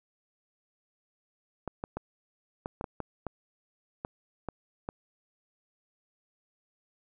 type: clicks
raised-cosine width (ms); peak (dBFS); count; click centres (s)
1; -20; 11; 1.677 / 1.839 / 1.97 / 2.659 / 2.811 / 2.842 / 3.003 / 3.267 / 4.049 / 4.487 / 4.889
effects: none